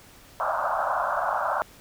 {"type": "band-pass noise", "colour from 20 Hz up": "pink", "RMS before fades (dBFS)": -26, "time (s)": [0.4, 1.62], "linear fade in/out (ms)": 0, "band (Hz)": [580, 1500], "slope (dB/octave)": 96, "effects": ["pink hiss -51 dBFS RMS until 1.8 s"]}